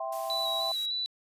sine chord, C major, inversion first, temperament equal, 659.3 / 784 / 1046.5 Hz, E5 / G5 / C6, 0 / 0 / 0 cents, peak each -34 / -36 / -38 dBFS, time 0-0.72 s, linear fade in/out 5 ms
blue noise, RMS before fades -44 dBFS, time 0.12-0.86 s, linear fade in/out 5 ms
sine tone with vibrato, 3925 Hz, B7, 11 cents flat, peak -29 dBFS, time 0.3-1.06 s, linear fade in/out 0 ms, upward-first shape square, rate 3.3 Hz, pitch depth 18 cents each way
effects resampled to 32000 Hz

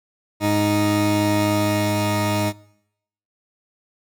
20% pulse tone pair together, 103.83 / 311.1 Hz, G#2 / D#4, 0 / 0 cents, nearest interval octave + perfect fifth, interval 1900 cents, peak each -17 / -15 dBFS, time 0.4-2.53 s, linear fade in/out 50 ms, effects noise-tail reverb RT60 0.8 s tail -23 dB re dry

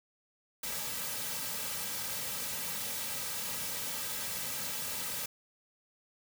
white noise with comb filter, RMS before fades -37 dBFS, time 0.63-5.26 s, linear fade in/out 5 ms, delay 2.8 ms, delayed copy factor -0.8, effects none

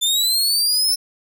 sawtooth linear sweep, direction up, 3520 to 5340 Hz, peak -13 dBFS, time 0.01-0.96 s, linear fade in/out 20 ms, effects none

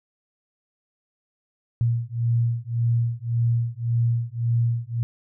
sine beating tone pair, 116.54 / 118.34 Hz, A#2 / A#2, 0 / +27 cents, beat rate 1.8 Hz, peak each -23 dBFS, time 1.81-5.03 s, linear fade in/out 0 ms, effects none

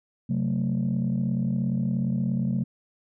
sine chord, F# diminished, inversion second, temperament just, 133.2 / 185 / 222 Hz, C3 / F#3 / A3, +31 / 0 / +16 cents, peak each -26 dBFS, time 0.29-2.64 s, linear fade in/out 10 ms, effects tanh soft clip ceiling -18 dBFS

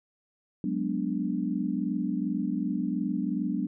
sine chord, G# half-diminished seventh, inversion third, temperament equal, 185 / 207.7 / 246.9 / 293.7 Hz, F#3 / G#3 / B3 / D4, 0 / 0 / 0 / 0 cents, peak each -32 dBFS, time 0.64-3.67 s, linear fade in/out 2 ms, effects none

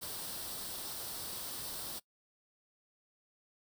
white noise with comb filter, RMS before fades -42 dBFS, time 0.01-2 s, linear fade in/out 20 ms, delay 0.22 ms, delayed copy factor +0.55, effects noise-tail reverb RT60 0.1 s tail -22 dB re dry

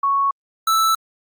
sine / square tone pair in turn, 1108.7 / 1318.5 Hz, C#6 / E6, 0 / 0 cents, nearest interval minor third, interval 300 cents, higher second, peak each -15 dBFS, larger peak neither, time 0.03-0.31 / 0.67-0.95 s, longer neither, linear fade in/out 5 ms, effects Opus 48 kbps

